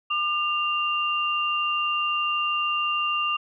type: tone pair together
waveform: sine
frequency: 1202.2 / 2786 Hz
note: D6 / F7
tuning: +40 / -5 cents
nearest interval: octave + minor third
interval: 1455 cents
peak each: -25 dBFS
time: 0.1-3.37 s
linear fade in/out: 10 ms
effects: none